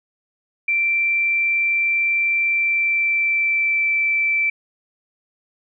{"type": "tone with pitch glide", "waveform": "sine", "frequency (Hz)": [2349, 2329], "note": ["D7", "D7"], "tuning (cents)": [0, -15], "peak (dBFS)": -16, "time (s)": [0.68, 4.5], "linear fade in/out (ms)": 5, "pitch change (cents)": -15, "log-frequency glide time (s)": [2.43, 3.9], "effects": []}